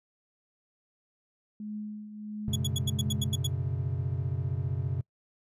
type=tone with tremolo; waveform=sine; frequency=211.2 Hz; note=G#3; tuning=29 cents sharp; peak=-33 dBFS; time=1.6-3.36 s; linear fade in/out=2 ms; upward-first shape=triangle; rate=1.5 Hz; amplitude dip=65%
type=chord; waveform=triangle; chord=F# suspended fourth; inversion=none; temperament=equal; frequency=92.5 / 123.47 / 138.59 Hz; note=F#2 / B2 / C#3; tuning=0 / 0 / 0 cents; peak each=-31 dBFS; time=2.48-5.01 s; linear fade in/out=0 ms
type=tone bursts; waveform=sawtooth; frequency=3371 Hz; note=G#7; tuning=25 cents sharp; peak=-26 dBFS; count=9; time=2.53-3.47 s; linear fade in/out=5 ms; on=28 ms; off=86 ms
effects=noise-tail reverb RT60 0.1 s tail -24 dB re dry + resampled to 32000 Hz